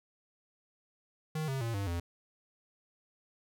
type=tone with pitch steps; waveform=square; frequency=156.1 / 134.33 / 115.6 / 99.48 / 85.61 Hz; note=D#3 / C3 / A#2 / G2 / F2; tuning=+6 / +46 / -14 / +26 / -34 cents; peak=-33 dBFS; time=1.35-2 s; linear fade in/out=5 ms; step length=130 ms; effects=none